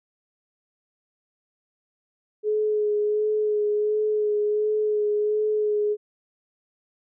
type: tone with vibrato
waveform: sine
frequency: 422.6 Hz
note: G#4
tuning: 30 cents sharp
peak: -20 dBFS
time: 2.43-5.97 s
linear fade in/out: 50 ms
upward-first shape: sine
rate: 1.4 Hz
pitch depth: 20 cents each way
effects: none